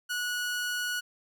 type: tone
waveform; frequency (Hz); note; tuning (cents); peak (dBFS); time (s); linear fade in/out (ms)
sawtooth; 1464; F#6; -19; -26; 0.09-1.01; 20
effects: none